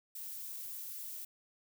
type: noise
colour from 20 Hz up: violet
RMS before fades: -44 dBFS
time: 0.15-1.25 s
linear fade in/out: 5 ms
effects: none